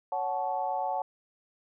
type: harmonic tone with a mistuned harmonic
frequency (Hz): 185.5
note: F#3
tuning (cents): +5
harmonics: 3 / 4 / 5 / 6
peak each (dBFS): -36 / -31 / -32 / -44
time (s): 0.12-1.02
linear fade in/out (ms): 2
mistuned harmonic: 5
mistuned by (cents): -110
effects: none